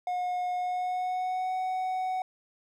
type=tone with pitch glide; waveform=triangle; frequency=722 to 745.3 Hz; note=F#5 to F#5; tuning=-43 to +12 cents; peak=-26 dBFS; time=0.07-2.22 s; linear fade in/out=2 ms; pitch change=+55 cents; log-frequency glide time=0.55-1.55 s; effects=none